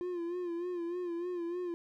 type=tone with vibrato; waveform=triangle; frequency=349.2 Hz; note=F4; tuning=in tune; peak=-32 dBFS; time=0.01-1.74 s; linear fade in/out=0 ms; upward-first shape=sine; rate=3.3 Hz; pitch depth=61 cents each way; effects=none